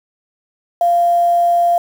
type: tone with quantisation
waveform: sine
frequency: 693 Hz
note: F5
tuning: 14 cents flat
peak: -10 dBFS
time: 0.81-1.78 s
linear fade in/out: 2 ms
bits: 6
effects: none